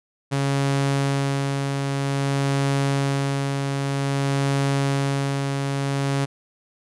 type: tone with tremolo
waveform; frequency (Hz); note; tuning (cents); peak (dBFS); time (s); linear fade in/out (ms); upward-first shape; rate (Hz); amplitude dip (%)
sawtooth; 138.59; C#3; 0; -15; 0.31-6.26; 20; sine; 0.52; 35
effects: resampled to 24000 Hz